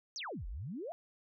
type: exponential two-way sweep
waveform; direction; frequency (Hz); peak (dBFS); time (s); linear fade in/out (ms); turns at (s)
sine; down then up; 6640 to 38.89 to 730; -39; 0.16-0.92; 0; 0.47
effects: none